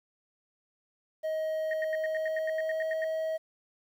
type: tone with pitch glide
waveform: triangle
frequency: 630 to 638.1 Hz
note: D#5 to D#5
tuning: +21 to +44 cents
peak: -27 dBFS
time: 1.23-3.38 s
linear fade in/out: 20 ms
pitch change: +23 cents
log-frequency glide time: 1.96-2.89 s
type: tone bursts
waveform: sine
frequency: 1864.7 Hz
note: A#6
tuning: in tune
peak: -32 dBFS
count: 13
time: 1.71-3.043 s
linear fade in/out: 2 ms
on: 25 ms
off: 84 ms
effects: 10-bit